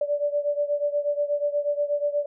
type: beating tone pair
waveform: sine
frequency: 580 / 588.3 Hz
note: D5 / D5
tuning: -22 / +3 cents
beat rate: 8.3 Hz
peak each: -24 / -27 dBFS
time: 0.01-2.26 s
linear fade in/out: 5 ms
effects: none